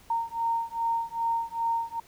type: beating tone pair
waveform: sine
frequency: 920 / 922.5 Hz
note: A#5 / A#5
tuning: -23 / -18 cents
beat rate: 2.5 Hz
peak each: -29 / -29 dBFS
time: 0.1-2 s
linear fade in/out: 5 ms
effects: pink hiss -56 dBFS RMS until 2.07 s